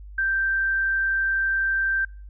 sine tone, 1568 Hz, G6, in tune, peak -20 dBFS, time 0.18-2.05 s, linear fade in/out 5 ms, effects noise-tail reverb RT60 0.4 s tail -25 dB re dry + added 50 Hz sine -38 dBFS peak until 2.29 s

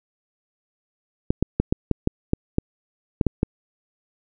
clicks, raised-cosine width 3 ms, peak -5 dBFS, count 11, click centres 1.305 / 1.426 / 1.6 / 1.725 / 1.913 / 2.074 / 2.334 / 2.584 / 3.212 / 3.267 / 3.431 s, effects none

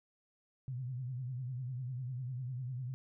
sine tone with vibrato, 126.7 Hz, B2, 45 cents sharp, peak -37 dBFS, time 0.68-2.94 s, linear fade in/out 0 ms, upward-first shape triangle, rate 10 Hz, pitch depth 120 cents each way, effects none

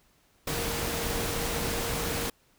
sine tone in noise, 466.2 Hz, A#4, in tune, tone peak -37 dBFS, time 0.47-2.3 s, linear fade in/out 5 ms, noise pink, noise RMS -31 dBFS, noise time 0.47-2.3 s, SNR -9 dB, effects pink hiss -65 dBFS RMS until 2.58 s

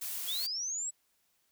blue noise, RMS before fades -38 dBFS, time 0.01-0.47 s, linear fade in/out 10 ms
sine linear sweep, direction up, 3237 to 7902 Hz, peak -33 dBFS, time 0.27-0.91 s, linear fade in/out 20 ms
effects white hiss -74 dBFS RMS until 1.51 s

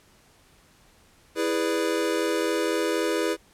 square chord, E dominant seventh, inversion none, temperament equal with one note detuned, 329.6 / 413.6 / 493.9 / 587.3 Hz, E4 / G#4 / B4 / D5, 0 / -7 / 0 / 0 cents, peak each -28 / -29 / -29 / -34 dBFS, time 1.35-3.37 s, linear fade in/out 50 ms, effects pink hiss -58 dBFS RMS until 3.53 s + low-pass 12000 Hz 12 dB/octave

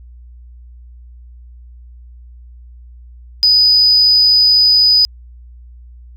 sine tone, 4978 Hz, D#8, in tune, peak -6 dBFS, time 3.43-5.05 s, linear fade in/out 0 ms, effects tanh soft clip ceiling -2 dBFS + added 60 Hz sine -35 dBFS peak until 6.16 s

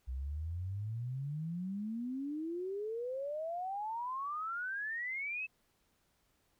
sine exponential sweep, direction up, 61.74 to 2637 Hz, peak -36 dBFS, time 0.07-5.47 s, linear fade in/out 20 ms, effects pink hiss -75 dBFS RMS until 6.59 s

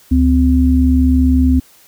sine tone pair together, 72.07 / 257 Hz, D2 / C4, -32 / -31 cents, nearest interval octave + minor seventh, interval 2201 cents, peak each -11 dBFS, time 0.11-1.6 s, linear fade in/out 10 ms, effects white hiss -47 dBFS RMS until 1.87 s

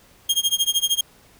sawtooth tone with tremolo, 3234 Hz, G#7, 47 cents flat, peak -12 dBFS, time 0.29-1.01 s, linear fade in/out 5 ms, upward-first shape sine, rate 13 Hz, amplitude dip 95%, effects pink hiss -53 dBFS RMS until 1.39 s

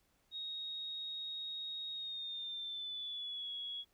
sine tone with pitch glide, 3755 to 3345 Hz, A#7 to G#7, +12 to +12 cents, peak -40 dBFS, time 0.31-3.85 s, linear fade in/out 50 ms, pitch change -200 cents, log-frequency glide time 1.92-3.52 s, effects pink hiss -75 dBFS RMS until 3.93 s

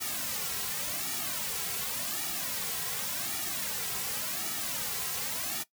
white noise with flanger, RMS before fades -34 dBFS, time 0-5.64 s, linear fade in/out 20 ms, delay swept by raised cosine 1.9 to 3.4 ms, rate 0.89 Hz, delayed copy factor -1, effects noise-tail reverb RT60 0.1 s tail -18 dB re dry

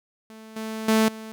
sawtooth tone with level steps, 220 Hz, A3, in tune, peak -38 / -26 / -13 / -32 dBFS, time 0.3-1.32 s, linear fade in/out 0 ms, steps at 0.56 / 0.88 / 1.08 s, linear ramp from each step 5 ms, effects none

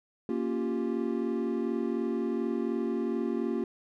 triangle chord, G half-diminished seventh, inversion first, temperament equal, 233.1 / 277.2 / 349.2 / 392 Hz, Bb3 / Db4 / F4 / G4, 0 / 0 / 0 / 0 cents, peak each -30 / -33 / -31 / -33 dBFS, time 0.29-3.64 s, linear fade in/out 2 ms, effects none

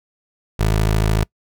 20% pulse tone, 53.5 Hz, A1, 48 cents flat, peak -10 dBFS, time 0.59-1.24 s, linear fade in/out 10 ms, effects noise-tail reverb RT60 0.1 s tail -25 dB re dry

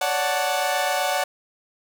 sawtooth chord, D major seventh, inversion third, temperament equal with one note detuned, 559.5 / 587.3 / 740 / 880 Hz, C#5 / D5 / F#5 / A5, +16 / 0 / 0 / 0 cents, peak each -25 / -24 / -20 / -25 dBFS, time 0.01-1.24 s, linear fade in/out 5 ms, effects none

